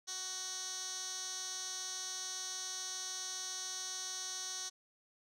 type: tone with band-pass filter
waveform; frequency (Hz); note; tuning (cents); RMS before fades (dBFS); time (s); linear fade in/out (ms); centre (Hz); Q
15% pulse; 372.9; F#4; +14; -42; 0.07-4.7; 20; 5600; 3.8
effects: none